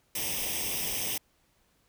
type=noise with comb filter; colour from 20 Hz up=white; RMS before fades=-32 dBFS; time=0.15-1.18 s; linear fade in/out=5 ms; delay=0.35 ms; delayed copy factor=+0.8; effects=pink hiss -69 dBFS RMS until 1.88 s